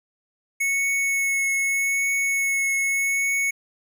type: tone with vibrato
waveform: square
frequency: 2202 Hz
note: C#7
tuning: 12 cents flat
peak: -21 dBFS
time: 0.6-3.51 s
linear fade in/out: 10 ms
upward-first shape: triangle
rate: 0.82 Hz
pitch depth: 13 cents each way
effects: none